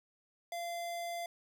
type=tone; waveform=square; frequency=688 Hz; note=F5; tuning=26 cents flat; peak=-38 dBFS; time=0.52-1.26 s; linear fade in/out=2 ms; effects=none